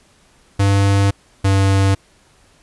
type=tone pair in turn; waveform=square; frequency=99.2 / 97.44 Hz; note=G2 / G2; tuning=+21 / -10 cents; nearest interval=unison; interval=31 cents; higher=first; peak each=-12 dBFS; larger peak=neither; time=0.59-1.11 / 1.44-1.95 s; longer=first; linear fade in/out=10 ms; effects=pink hiss -53 dBFS RMS until 2.62 s + resampled to 24000 Hz